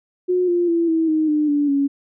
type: tone with pitch steps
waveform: sine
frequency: 362.4 / 349.2 / 336.6 / 324.4 / 312.6 / 301.2 / 290.3 / 279.8 Hz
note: F#4 / F4 / E4 / E4 / D#4 / D4 / D4 / C#4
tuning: -36 / 0 / +36 / -28 / +8 / +44 / -20 / +16 cents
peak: -15 dBFS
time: 0.28-1.88 s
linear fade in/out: 20 ms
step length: 200 ms
effects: none